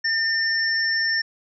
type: tone pair together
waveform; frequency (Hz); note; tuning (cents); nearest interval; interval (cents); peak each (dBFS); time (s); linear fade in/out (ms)
sine; 1806 / 5412; A6 / E8; +45 / +45; octave + perfect fifth; 1900; -21 / -24; 0.04-1.22; 10
effects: none